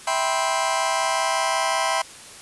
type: chord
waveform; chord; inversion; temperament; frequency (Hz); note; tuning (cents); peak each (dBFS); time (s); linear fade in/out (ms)
sawtooth; C major seventh; first; just; 654.1 / 784.9 / 981.1 / 1046.5; E5 / G5 / B5 / C6; -14 / +2 / -12 / 0; -22; 0.07-2.02; 5
effects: white hiss -42 dBFS RMS until 2.41 s + resampled to 24000 Hz